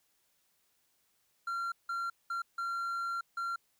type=tone bursts at uneven times; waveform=triangle; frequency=1375 Hz; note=F6; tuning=27 cents flat; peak=-31 dBFS; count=5; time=1.47-1.72 / 1.89-2.1 / 2.3-2.42 / 2.58-3.21 / 3.37-3.56 s; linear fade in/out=5 ms; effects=white hiss -74 dBFS RMS until 3.79 s